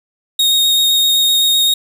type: tone with vibrato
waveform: 40% pulse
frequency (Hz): 3729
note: A#7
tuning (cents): 0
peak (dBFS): -9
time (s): 0.39-1.74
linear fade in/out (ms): 5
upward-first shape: square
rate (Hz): 7.8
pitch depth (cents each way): 10
effects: none